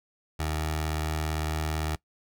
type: tone with notch filter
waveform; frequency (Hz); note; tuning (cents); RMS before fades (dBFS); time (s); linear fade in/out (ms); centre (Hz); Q
15% pulse; 77.78; D#2; 0; -30; 0.39-1.96; 10; 220; 0.92
effects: noise-tail reverb RT60 0.1 s tail -21 dB re dry